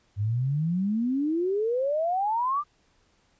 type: exponential sweep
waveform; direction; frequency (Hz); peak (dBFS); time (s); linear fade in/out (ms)
sine; up; 98 to 1216; -23; 0.16-2.64; 50
effects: pink hiss -66 dBFS RMS until 3.39 s + resampled to 16000 Hz